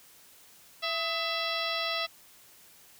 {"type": "harmonic tone with a mistuned harmonic", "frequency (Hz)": 667, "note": "E5", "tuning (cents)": 20, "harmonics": [1, 2, 3, 4, 5, 6, 7, 8], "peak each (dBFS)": [-36, -36, -37, -37, -36, -37, -41, -40], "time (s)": [0.82, 2.07], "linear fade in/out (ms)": 20, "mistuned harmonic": 2, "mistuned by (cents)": -78, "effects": ["white hiss -56 dBFS RMS until 2.99 s"]}